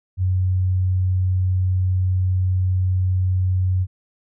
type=tone; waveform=sine; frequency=92.5 Hz; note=F#2; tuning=in tune; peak=-16 dBFS; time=0.17-3.87 s; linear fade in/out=50 ms; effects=none